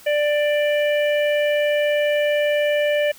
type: harmonic tone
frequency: 590 Hz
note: D5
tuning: 8 cents sharp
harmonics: 1 / 3 / 4 / 5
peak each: -17 / -27 / -29 / -31 dBFS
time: 0.06-3.12 s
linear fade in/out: 10 ms
effects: white hiss -46 dBFS RMS until 3.18 s